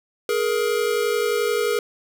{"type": "tone pair together", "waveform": "square", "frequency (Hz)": [420, 471.4], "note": ["G#4", "A#4"], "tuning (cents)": [19, 19], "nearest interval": "major second", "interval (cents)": 200, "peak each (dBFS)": -23, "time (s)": [0.29, 1.79], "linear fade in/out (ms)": 2, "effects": []}